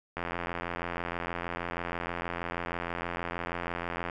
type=click train; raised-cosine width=0.5 ms; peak=-18 dBFS; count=340; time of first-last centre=0.17-4.098 s; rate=86.3 Hz; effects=none